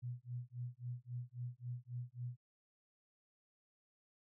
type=tone with tremolo; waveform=sine; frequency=122.5 Hz; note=B2; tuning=14 cents flat; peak=-39 dBFS; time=0.02-2.37 s; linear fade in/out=20 ms; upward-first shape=sine; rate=3.7 Hz; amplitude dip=100%; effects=none